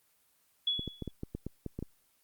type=tone with exponential decay; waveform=sine; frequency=3385 Hz; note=G#7; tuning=32 cents sharp; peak=-25 dBFS; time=0.67-1.11 s; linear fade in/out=5 ms; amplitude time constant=95 ms
type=clicks; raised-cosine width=3 ms; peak=-24 dBFS; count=10; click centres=0.794 / 0.877 / 1.023 / 1.077 / 1.234 / 1.35 / 1.466 / 1.663 / 1.79 / 1.826 s
effects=white hiss -70 dBFS RMS until 2.23 s + Opus 24 kbps